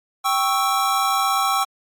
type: chord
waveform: square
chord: C# diminished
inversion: second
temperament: equal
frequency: 784 / 1108.7 / 1318.5 Hz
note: G5 / C#6 / E6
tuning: 0 / 0 / 0 cents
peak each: -23 dBFS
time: 0.24-1.65 s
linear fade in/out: 20 ms
effects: AAC 64 kbps